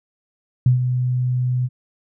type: tone with ADSR envelope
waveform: sine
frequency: 125.6 Hz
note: B2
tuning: 30 cents sharp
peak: -9 dBFS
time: 0.66-1.69 s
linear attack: 3 ms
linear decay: 120 ms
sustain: -8 dB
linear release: 40 ms
effects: none